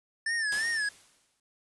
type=tone with vibrato; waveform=square; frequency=1760 Hz; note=A6; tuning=in tune; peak=-28 dBFS; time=0.26-0.89 s; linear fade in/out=5 ms; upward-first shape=sine; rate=2.9 Hz; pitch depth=100 cents each way
type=noise with exponential decay; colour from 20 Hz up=white; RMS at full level=-35 dBFS; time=0.52-1.4 s; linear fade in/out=2 ms; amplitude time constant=190 ms
effects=resampled to 24000 Hz